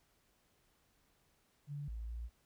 sine tone with pitch steps, 144.4 / 56.1 / 58.1 Hz, D3 / A1 / A#1, -29 / +34 / -5 cents, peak -40 dBFS, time 1.67-2.3 s, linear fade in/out 50 ms, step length 210 ms, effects pink hiss -74 dBFS RMS until 2.45 s

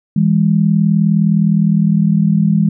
sine tone pair together, 163.96 / 203.6 Hz, E3 / G#3, -9 / -34 cents, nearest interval major third, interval 375 cents, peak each -12 dBFS, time 0.16-2.69 s, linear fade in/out 5 ms, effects none

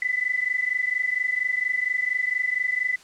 sine tone pair together, 1988.7 / 2013 Hz, B6 / B6, +12 / +33 cents, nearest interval unison, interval 21 cents, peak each -25 dBFS, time 0.02-2.96 s, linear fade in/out 2 ms, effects white hiss -50 dBFS RMS until 3.03 s + low-pass 7000 Hz 12 dB/octave

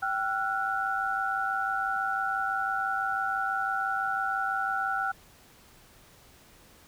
sine tone cluster, 778 / 1355 / 1461 Hz, G5 / E6 / F#6, -13 / +47 / -22 cents, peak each -31 dBFS, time 0.02-5.12 s, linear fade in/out 10 ms, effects pink hiss -56 dBFS RMS until 6.87 s

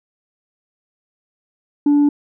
sine tone, 290.1 Hz, D4, 21 cents flat, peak -8 dBFS, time 1.86-2.09 s, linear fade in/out 5 ms, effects tanh soft clip ceiling -9 dBFS

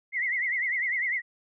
sine tone with vibrato, 2029 Hz, B6, 46 cents sharp, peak -25 dBFS, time 0.12-1.22 s, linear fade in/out 50 ms, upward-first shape triangle, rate 10 Hz, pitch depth 150 cents each way, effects none

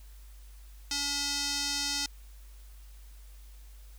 square tone with band-pass filter, 284.6 Hz, C#4, 46 cents sharp, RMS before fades -32 dBFS, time 0.91-2.06 s, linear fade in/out 2 ms, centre 5300 Hz, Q 2.3, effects added 50 Hz sine -47 dBFS peak until 3.98 s + white hiss -61 dBFS RMS until 3.98 s

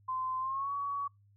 sine tone with pitch glide, 1034 to 1127.6 Hz, C6 to C#6, -21 to +29 cents, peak -32 dBFS, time 0.08-1.08 s, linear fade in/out 10 ms, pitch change +150 cents, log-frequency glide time 0.39-0.71 s, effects noise-tail reverb RT60 0.2 s tail -25 dB re dry + added 101 Hz sine -61 dBFS peak until 1.36 s

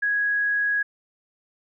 sine tone, 1661.2 Hz, G#6, in tune, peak -20 dBFS, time 0.02-0.83 s, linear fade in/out 10 ms, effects none

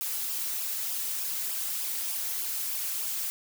blue noise with flanger, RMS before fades -32 dBFS, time 0.01-3.3 s, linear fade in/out 0 ms, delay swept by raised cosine 0.48 to 4.18 ms, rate 3.3 Hz, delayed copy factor -0.65, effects none

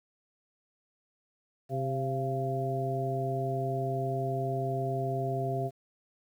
harmonic tone with a mistuned harmonic, 132 Hz, C3, 16 cents sharp, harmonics 1 / 2 / 3 / 4 / 5, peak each -32 / -41 / -35 / -44 / -33 dBFS, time 1.69-5.71 s, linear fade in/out 50 ms, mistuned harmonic 5, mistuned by +55 cents, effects 10-bit

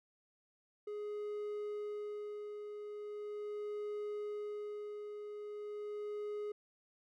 triangle tone with tremolo, 417.3 Hz, G#4, 8 cents sharp, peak -36 dBFS, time 0.87-6.52 s, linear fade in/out 5 ms, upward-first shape sine, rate 0.4 Hz, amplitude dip 45%, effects none

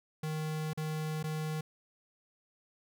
square tone with dropouts, 155.56 Hz, D#3, in tune, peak -34 dBFS, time 0.23-1.61 s, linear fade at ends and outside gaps 5 ms, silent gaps 0.733-0.774 / 1.229-1.239 s, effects none

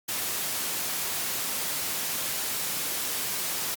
white noise, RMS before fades -30 dBFS, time 0.08-3.75 s, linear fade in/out 10 ms, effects high-pass 100 Hz 12 dB/octave + Opus 48 kbps

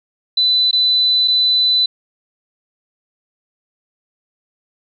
sine tone with dropouts, 4000 Hz, B7, 21 cents sharp, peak -11 dBFS, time 0.37-1.86 s, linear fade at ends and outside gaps 5 ms, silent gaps 0.712-0.729 / 1.277-1.28 s, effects none

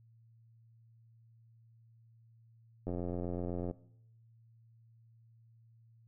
click train, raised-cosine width 2 ms, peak -25 dBFS, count 75, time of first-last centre 2.87-3.711 s, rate 88 Hz, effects noise-tail reverb RT60 0.7 s tail -19 dB re dry + added 114 Hz sine -60 dBFS peak until 6.07 s

